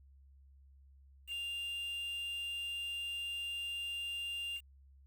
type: tone with quantisation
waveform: triangle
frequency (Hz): 2794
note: F7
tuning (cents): 0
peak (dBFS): -36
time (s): 1.27-4.61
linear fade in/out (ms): 50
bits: 9
effects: added 68 Hz sine -58 dBFS peak until 5.06 s